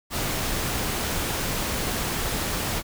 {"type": "noise", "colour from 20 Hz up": "pink", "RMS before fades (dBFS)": -27, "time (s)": [0.1, 2.83], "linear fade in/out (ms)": 50, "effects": []}